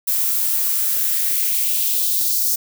violet noise with high-pass filter sweep, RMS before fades -19 dBFS, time 0.07-2.56 s, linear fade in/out 10 ms, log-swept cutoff 630 to 5400 Hz, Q 2.1, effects none

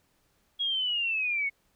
sine linear sweep, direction down, 3322 to 2183 Hz, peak -26 dBFS, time 0.59-1.5 s, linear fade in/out 20 ms, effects pink hiss -70 dBFS RMS until 1.75 s

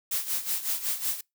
blue noise with tremolo, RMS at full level -27 dBFS, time 0.11-1.21 s, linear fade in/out 5 ms, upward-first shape sine, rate 5.4 Hz, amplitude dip 75%, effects noise-tail reverb RT60 0.2 s tail -25 dB re dry

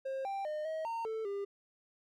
triangle tone with pitch steps, 534 / 787 / 609 / 635 / 917 / 442.5 / 400 Hz, C5 / G5 / D#5 / D#5 / A#5 / A4 / G4, +35 / +7 / -37 / +35 / -29 / +10 / +35 cents, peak -33 dBFS, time 0.05-1.45 s, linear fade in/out 10 ms, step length 200 ms, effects none

